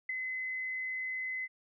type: tone with ADSR envelope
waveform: sine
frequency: 2036 Hz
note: C7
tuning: 48 cents flat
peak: -30 dBFS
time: 0.09-1.48 s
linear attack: 5 ms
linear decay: 14 ms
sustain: -4 dB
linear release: 38 ms
effects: none